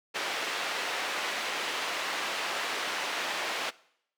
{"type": "band-pass noise", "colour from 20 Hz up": "white", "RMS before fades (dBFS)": -33, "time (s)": [0.14, 3.71], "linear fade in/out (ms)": 20, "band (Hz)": [410, 2900], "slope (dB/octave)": 12, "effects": ["noise-tail reverb RT60 0.7 s tail -21 dB re dry"]}